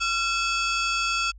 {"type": "ring-modulated tone", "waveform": "sawtooth", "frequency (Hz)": 1987, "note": "B6", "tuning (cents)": 10, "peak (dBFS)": -16, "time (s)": [0, 1.32], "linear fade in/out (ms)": 20, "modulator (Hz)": 621, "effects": ["added 50 Hz sine -43 dBFS peak until 1.38 s", "resampled to 16000 Hz"]}